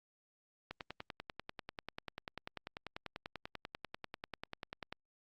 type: click train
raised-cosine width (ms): 0.3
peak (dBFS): -26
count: 44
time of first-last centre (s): 0.71-4.926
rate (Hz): 10.2
effects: Opus 48 kbps